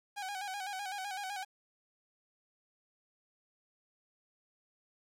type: tone with vibrato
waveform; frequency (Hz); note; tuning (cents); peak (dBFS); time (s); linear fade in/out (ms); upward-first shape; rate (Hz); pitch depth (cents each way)
sawtooth; 784; G5; 0; -34; 0.16-1.45; 20; square; 7.9; 69
effects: low-pass 11000 Hz 12 dB/octave + 11-bit